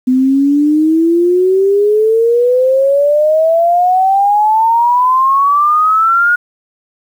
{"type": "exponential sweep", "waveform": "sine", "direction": "up", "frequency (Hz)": [252.2, 1448], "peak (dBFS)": -7, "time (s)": [0.07, 6.36], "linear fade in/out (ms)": 10, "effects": ["7-bit"]}